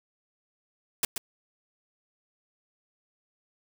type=noise with echo; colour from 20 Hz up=white; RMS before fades=-25 dBFS; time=1.03-1.05 s; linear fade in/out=2 ms; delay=130 ms; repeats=1; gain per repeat=-7 dB; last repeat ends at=1.18 s; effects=none